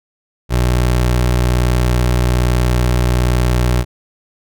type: tone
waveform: 25% pulse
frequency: 61.2 Hz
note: B1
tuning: 15 cents flat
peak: -8 dBFS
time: 0.49-3.85 s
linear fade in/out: 50 ms
effects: none